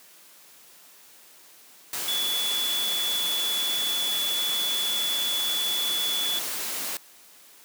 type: tone in noise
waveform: sine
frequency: 3430 Hz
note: A7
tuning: 45 cents flat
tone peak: -25 dBFS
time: 2.08-6.39 s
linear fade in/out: 2 ms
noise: white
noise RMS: -31 dBFS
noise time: 1.93-6.97 s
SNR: +3 dB
effects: white hiss -52 dBFS RMS until 7.64 s + high-pass 200 Hz 12 dB/octave